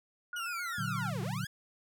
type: tone with vibrato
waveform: sine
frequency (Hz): 1396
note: F6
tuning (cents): -1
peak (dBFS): -36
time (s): 0.33-1.1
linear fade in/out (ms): 2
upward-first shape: square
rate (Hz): 7.6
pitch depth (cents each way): 44
type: linear two-way sweep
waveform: sawtooth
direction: down then up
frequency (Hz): 2960 to 331.4 to 1716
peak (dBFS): -36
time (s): 0.36-1.47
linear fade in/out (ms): 5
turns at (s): 1.22
type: chord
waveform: sine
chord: Bb augmented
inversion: none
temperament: equal with one note detuned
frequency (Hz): 116.54 / 145.31 / 185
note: Bb2 / D3 / F#3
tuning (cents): 0 / -18 / 0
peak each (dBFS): -38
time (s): 0.78-1.45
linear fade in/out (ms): 5
effects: none